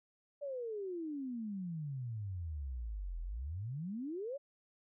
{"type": "exponential two-way sweep", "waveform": "sine", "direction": "down then up", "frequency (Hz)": [587.3, 40.27, 587.3], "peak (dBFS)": -38, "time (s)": [0.41, 4.38], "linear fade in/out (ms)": 20, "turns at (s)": 3.21, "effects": []}